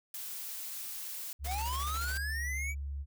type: noise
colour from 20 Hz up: blue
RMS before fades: -41 dBFS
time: 0.14-1.33 s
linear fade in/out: 2 ms
type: tone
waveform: sine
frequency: 70.2 Hz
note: C#2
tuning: 22 cents sharp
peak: -35 dBFS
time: 1.39-3.06 s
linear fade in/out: 50 ms
type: noise with tremolo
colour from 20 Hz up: white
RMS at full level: -41 dBFS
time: 1.44-2.18 s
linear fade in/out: 10 ms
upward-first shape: square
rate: 14 Hz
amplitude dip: 40%
type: linear sweep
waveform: square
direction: up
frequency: 675 to 2313 Hz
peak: -36 dBFS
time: 1.45-2.75 s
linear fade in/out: 50 ms
effects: none